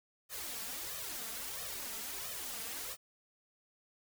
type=noise with flanger; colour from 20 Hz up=white; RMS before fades=-42 dBFS; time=0.29-2.97 s; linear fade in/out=50 ms; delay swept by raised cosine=1.6 to 4.5 ms; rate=1.5 Hz; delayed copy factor=+0.85; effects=none